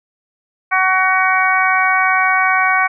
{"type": "harmonic tone", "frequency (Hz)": 375.2, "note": "F#4", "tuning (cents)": 24, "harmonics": [2, 3, 4, 5, 6], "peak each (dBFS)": [-18, -17, -17, -21, -17], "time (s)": [0.71, 2.88], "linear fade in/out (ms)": 20, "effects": []}